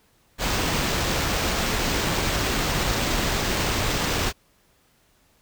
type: noise with sample-and-hold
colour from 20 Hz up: pink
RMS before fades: -24 dBFS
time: 0.38-4.33 s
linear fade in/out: 50 ms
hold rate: 11025 Hz
effects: pink hiss -62 dBFS RMS until 5.41 s